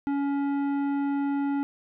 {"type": "tone with tanh clipping", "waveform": "triangle", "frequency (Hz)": 281.2, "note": "C#4", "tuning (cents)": 25, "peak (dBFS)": -26, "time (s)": [0.07, 1.63], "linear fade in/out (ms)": 0, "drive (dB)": 16, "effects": []}